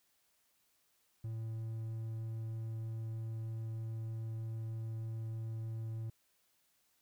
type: tone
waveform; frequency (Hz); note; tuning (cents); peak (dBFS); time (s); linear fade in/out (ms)
triangle; 112.1; A2; +33; -36; 1.24-6.1; 5
effects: white hiss -75 dBFS RMS until 7.01 s